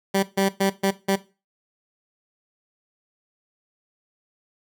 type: tone bursts at uneven times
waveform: 15% pulse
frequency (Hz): 194.8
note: G3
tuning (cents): -11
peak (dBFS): -12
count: 5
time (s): 0.14-0.23 / 0.37-0.49 / 0.6-0.7 / 0.83-0.91 / 1.08-1.16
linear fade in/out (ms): 10
effects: noise-tail reverb RT60 0.3 s tail -17 dB re dry